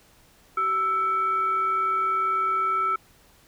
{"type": "tone with frequency modulation", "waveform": "sine", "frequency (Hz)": 1321, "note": "E6", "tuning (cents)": 3, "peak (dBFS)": -21, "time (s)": [0.57, 2.96], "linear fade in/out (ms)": 5, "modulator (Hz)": 938, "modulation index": 0.34, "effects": ["pink hiss -57 dBFS RMS until 3.47 s"]}